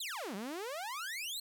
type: exponential two-way sweep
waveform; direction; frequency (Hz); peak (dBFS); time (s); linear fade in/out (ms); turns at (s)
sawtooth; down then up; 4288 to 185 to 4288; -35; 0-1.4; 5; 0.35
effects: none